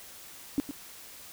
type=tone with echo; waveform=sine; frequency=283.6 Hz; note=C#4; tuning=40 cents sharp; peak=-22 dBFS; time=0.58-0.6 s; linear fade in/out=0 ms; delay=110 ms; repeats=1; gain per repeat=-11 dB; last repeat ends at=0.71 s; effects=white hiss -48 dBFS RMS until 1.32 s